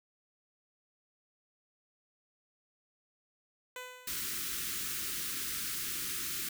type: tone with exponential decay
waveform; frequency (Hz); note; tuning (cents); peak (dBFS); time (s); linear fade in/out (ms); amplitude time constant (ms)
10% pulse; 502; B4; +28; -31; 3.76-4.59; 2; 180
type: band-stop noise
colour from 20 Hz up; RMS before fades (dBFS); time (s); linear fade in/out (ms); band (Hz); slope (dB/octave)
white; -37; 4.07-6.49; 5; 410 to 1200; 48
effects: none